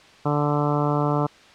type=harmonic tone; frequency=146.8 Hz; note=D3; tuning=in tune; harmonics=1 / 2 / 3 / 4 / 5 / 6 / 7 / 8 / 9; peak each=-23 / -26 / -28 / -29 / -30 / -31 / -31 / -32 / -33 dBFS; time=0.25-1.27 s; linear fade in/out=10 ms; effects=white hiss -49 dBFS RMS until 1.54 s + low-pass 4000 Hz 12 dB/octave